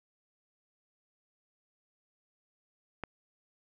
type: click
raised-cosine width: 0.5 ms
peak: -21 dBFS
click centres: 3.037 s
effects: none